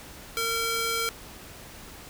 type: tone with high-pass filter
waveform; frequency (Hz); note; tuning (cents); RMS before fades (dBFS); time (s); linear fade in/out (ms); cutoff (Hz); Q
square; 457.9; A#4; -31; -28; 0.37-1.09; 0; 1100; 0.56
effects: pink hiss -45 dBFS RMS until 2.09 s